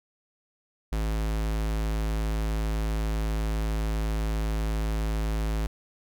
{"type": "tone", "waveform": "square", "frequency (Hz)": 53.8, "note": "A1", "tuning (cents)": -38, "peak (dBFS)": -26, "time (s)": [0.92, 5.67], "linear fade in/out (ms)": 5, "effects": []}